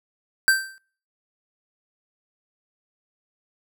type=tone with exponential decay; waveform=square; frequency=1562 Hz; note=G6; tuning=7 cents flat; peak=-12 dBFS; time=0.48-0.78 s; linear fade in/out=0 ms; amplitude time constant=65 ms; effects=noise-tail reverb RT60 0.5 s tail -26 dB re dry